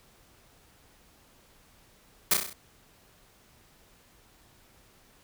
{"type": "noise with echo", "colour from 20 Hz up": "white", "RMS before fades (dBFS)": -21, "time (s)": [2.31, 2.34], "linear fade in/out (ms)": 5, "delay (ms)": 32, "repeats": 6, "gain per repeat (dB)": -4, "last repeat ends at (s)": 2.532, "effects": ["pink hiss -60 dBFS RMS until 5.23 s"]}